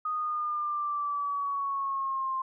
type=linear sweep; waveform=sine; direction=down; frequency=1244.5 to 1050 Hz; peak=-28 dBFS; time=0.05-2.42 s; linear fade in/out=5 ms; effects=none